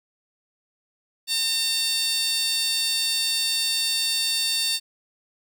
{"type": "tone with high-pass filter", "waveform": "15% pulse", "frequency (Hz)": 908, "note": "A#5", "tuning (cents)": -46, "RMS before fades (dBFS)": -24, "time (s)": [1.27, 4.8], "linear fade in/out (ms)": 50, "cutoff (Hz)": 4600, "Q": 2.8, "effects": []}